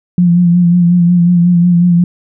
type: tone with vibrato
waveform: sine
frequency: 174.61 Hz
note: F3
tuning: in tune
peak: -5 dBFS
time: 0.18-2.04 s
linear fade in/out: 2 ms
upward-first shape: sine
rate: 5.5 Hz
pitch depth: 37 cents each way
effects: none